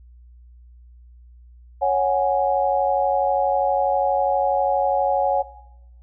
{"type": "chord", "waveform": "sine", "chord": "C# suspended fourth", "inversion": "none", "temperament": "just", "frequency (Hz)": [554.4, 739.2, 831.5], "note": ["C#5", "F#5", "G#5"], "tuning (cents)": [0, -2, 2], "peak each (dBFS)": -21, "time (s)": [1.81, 5.43], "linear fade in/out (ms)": 20, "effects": ["noise-tail reverb RT60 0.9 s tail -17 dB re dry", "added 60 Hz sine -44 dBFS peak until 6.02 s"]}